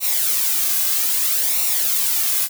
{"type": "noise with flanger", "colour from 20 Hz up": "blue", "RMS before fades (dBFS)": -19, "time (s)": [0, 2.49], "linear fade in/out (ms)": 50, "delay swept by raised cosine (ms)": [0.61, 2.21], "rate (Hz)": 0.62, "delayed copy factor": -0.6, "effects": []}